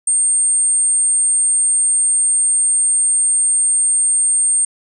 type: tone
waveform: sine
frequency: 8640 Hz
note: C#9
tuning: 45 cents flat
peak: -9 dBFS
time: 0.07-4.65 s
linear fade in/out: 5 ms
effects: tanh soft clip ceiling -11 dBFS